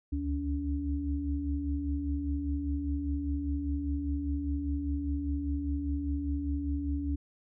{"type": "tone cluster", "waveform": "sine", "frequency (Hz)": [68.8, 73.8, 284.8], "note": ["C#2", "D2", "C#4"], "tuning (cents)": [-12, 9, 47], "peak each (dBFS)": [-38, -32, -33], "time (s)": [0.12, 7.16], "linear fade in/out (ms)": 10, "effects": []}